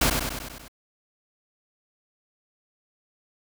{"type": "noise with echo", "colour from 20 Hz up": "pink", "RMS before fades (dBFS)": -21, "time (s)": [0.01, 0.1], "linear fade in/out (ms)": 5, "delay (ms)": 97, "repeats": 6, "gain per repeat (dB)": -4, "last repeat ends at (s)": 0.682, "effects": []}